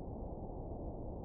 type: low-pass noise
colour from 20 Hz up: pink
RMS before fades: -44 dBFS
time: 0-1.24 s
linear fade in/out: 0 ms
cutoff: 810 Hz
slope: 48 dB/octave
effects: none